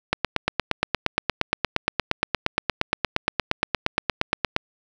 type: click train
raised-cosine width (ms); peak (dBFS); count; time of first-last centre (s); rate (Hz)
0.3; -3; 39; 0.13-4.564; 8.57
effects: none